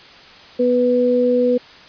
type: tone pair together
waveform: sine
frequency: 246.9 / 493.9 Hz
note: B3 / B4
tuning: 0 / 0 cents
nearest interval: octave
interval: 1200 cents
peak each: -18 / -14 dBFS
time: 0.59-1.58 s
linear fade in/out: 10 ms
effects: white hiss -42 dBFS RMS until 1.88 s + resampled to 11025 Hz